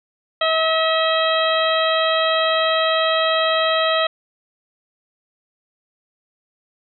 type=harmonic tone; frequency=643 Hz; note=E5; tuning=43 cents flat; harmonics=1 / 2 / 3 / 4 / 5 / 6; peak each=-19 / -21 / -25 / -28 / -24 / -26 dBFS; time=0.41-4.07 s; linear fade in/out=5 ms; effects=none